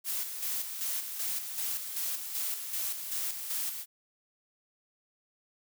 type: noise with tremolo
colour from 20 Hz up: blue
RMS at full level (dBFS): -33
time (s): 0.04-3.86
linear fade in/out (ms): 50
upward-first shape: square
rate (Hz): 2.6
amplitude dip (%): 50
effects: none